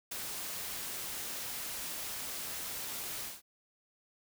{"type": "noise with ADSR envelope", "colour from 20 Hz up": "white", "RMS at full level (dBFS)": -36, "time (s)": [0.11, 3.42], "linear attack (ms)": 11, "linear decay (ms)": 4, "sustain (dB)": -4, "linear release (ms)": 180, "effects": []}